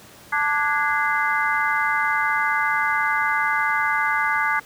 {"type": "harmonic tone with a mistuned harmonic", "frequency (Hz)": 293.7, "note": "D4", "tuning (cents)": 0, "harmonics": [3, 4, 5, 6, 7], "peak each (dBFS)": [-25, -25, -25, -25, -25], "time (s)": [0.32, 4.6], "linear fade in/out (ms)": 10, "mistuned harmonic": 6, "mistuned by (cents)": -110, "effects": ["pink hiss -46 dBFS RMS until 4.65 s", "high-pass 80 Hz 12 dB/octave"]}